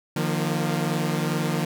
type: chord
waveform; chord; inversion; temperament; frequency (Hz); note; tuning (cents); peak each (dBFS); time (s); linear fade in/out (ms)
sawtooth; Eb suspended second; none; equal with one note detuned; 152.19 / 174.61 / 233.1; Eb3 / F3 / Bb3; -38 / 0 / 0; -22 / -23 / -26; 0.16-1.65; 5
effects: none